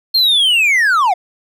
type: linear sweep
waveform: triangle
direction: down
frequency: 4284 to 676 Hz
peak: -8 dBFS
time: 0.14-1.14 s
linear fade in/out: 10 ms
effects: none